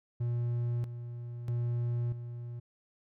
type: tone with tremolo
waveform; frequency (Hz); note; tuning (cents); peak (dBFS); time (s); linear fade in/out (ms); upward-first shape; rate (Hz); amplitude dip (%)
triangle; 119.6; A#2; +45; -27; 0.2-2.6; 10; square; 0.78; 65
effects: none